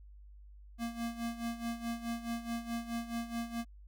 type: tone with tremolo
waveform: square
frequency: 233.1 Hz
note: A#3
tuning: in tune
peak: -34 dBFS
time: 0.78-3.65 s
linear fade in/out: 50 ms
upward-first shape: sine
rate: 4.7 Hz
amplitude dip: 75%
effects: added 50 Hz sine -51 dBFS peak until 3.87 s